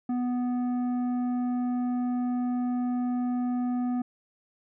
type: tone with tanh clipping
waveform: triangle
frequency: 246.9 Hz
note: B3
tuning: in tune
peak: -27 dBFS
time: 0.09-4.02 s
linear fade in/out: 5 ms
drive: 13 dB
effects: none